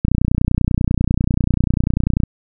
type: click train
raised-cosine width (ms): 5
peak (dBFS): -3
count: 67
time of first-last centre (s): 0.05-2.235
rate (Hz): 30.2
effects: none